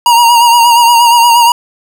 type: tone with vibrato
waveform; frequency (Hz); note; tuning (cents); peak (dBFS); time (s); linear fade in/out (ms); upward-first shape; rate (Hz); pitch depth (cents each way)
square; 943; A#5; +20; -4; 0.06-1.52; 2; sine; 8.5; 41
effects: none